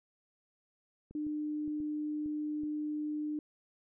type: clicks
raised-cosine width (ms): 3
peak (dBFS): -38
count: 6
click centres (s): 1.11 / 1.267 / 1.678 / 1.803 / 2.26 / 2.635
type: tone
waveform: sine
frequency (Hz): 301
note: D4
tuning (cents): +43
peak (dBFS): -33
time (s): 1.15-3.39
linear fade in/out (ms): 2
effects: none